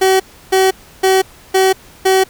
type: tone bursts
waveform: 30% pulse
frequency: 380 Hz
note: F#4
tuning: 46 cents sharp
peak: -6 dBFS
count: 5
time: 0.01-2.24 s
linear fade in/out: 10 ms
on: 190 ms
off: 320 ms
effects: pink hiss -42 dBFS RMS until 2.29 s